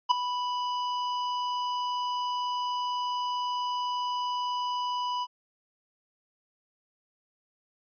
square tone with ADSR envelope, 987.8 Hz, B5, in tune, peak -16 dBFS, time 0.09-5.27 s, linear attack 22 ms, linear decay 7 ms, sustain -13 dB, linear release 45 ms, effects resampled to 11025 Hz

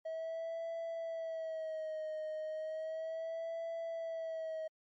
triangle tone with vibrato, 642 Hz, E5, 46 cents flat, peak -35 dBFS, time 0.05-4.68 s, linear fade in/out 10 ms, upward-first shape sine, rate 0.34 Hz, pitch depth 56 cents each way, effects tanh soft clip ceiling -31 dBFS + MP3 32 kbps

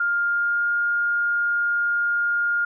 sine tone with pitch glide, 1405 to 1414.8 Hz, F6 to F6, +10 to +22 cents, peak -19 dBFS, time 0-2.65 s, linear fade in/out 5 ms, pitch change +12 cents, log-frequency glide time 0.28-0.67 s, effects none

